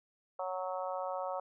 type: harmonic tone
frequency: 185 Hz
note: F#3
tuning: in tune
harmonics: 3 / 4 / 5 / 6 / 7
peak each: -38 / -40 / -42 / -44 / -45 dBFS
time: 0.39-1.4 s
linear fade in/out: 5 ms
effects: none